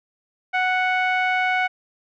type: tone with low-pass filter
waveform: sawtooth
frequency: 740 Hz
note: F#5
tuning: in tune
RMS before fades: -21 dBFS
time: 0.53-1.68 s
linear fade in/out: 20 ms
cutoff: 2100 Hz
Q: 3.1
effects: none